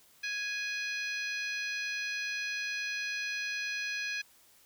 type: harmonic tone with a mistuned harmonic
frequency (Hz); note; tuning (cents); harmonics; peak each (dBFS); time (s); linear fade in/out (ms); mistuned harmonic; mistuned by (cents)
830.6; G#5; 0; 2 / 3 / 4 / 5 / 6 / 7; -37 / -36 / -47 / -43 / -47 / -47; 0.23-4.22; 10; 7; +40
effects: white hiss -62 dBFS RMS until 4.65 s